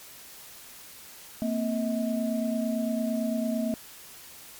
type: tone cluster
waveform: sine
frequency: 228.9 / 257.8 / 639 Hz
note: A#3 / C4 / D#5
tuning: -31 / -26 / +46 cents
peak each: -27 / -32 / -32 dBFS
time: 1.42-3.74 s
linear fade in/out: 0 ms
effects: white hiss -47 dBFS RMS until 4.59 s + MP3 96 kbps